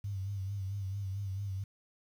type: tone with vibrato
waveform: sine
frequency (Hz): 98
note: G2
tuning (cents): 0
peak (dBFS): -34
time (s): 0.04-1.64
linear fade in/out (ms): 5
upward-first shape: sine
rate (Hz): 4.5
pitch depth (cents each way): 59
effects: 10-bit